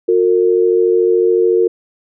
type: tone pair together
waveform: sine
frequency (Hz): 361 / 454.8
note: F#4 / A#4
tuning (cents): -43 / -43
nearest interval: major third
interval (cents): 400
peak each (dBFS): -12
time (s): 0.08-1.68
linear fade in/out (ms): 10
effects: none